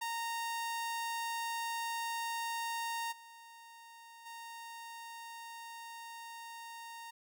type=tone with level steps; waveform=sawtooth; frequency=925 Hz; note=A#5; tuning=14 cents flat; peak=-32 / -49 / -42 dBFS; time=0.01-7.11 s; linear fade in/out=10 ms; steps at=3.11 / 4.25 s; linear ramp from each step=20 ms; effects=none